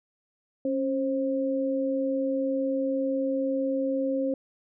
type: tone pair together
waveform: sine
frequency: 273 / 531 Hz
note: C#4 / C5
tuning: -26 / +25 cents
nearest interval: octave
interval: 1151 cents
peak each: -27 dBFS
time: 0.65-4.34 s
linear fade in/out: 2 ms
effects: none